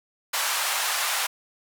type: band-pass noise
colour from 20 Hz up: pink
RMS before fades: -26 dBFS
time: 0.33-1.27 s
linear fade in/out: 10 ms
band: 800 to 15000 Hz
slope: 24 dB/octave
effects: none